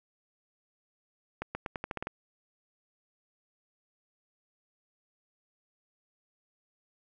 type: accelerating click train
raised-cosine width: 0.5 ms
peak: -19 dBFS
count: 9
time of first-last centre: 1.42-2.071 s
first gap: 130 ms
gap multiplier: 0.86
effects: none